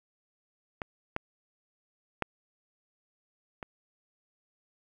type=clicks; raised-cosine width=0.5 ms; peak=-19 / -15 / -13 / -23 dBFS; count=4; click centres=0.818 / 1.164 / 2.223 / 3.628 s; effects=9-bit